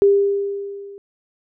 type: tone with level ramp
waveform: sine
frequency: 400 Hz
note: G4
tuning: 35 cents sharp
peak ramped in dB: -8 to -35 dBFS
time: 0.02-0.98 s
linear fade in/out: 0 ms
effects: none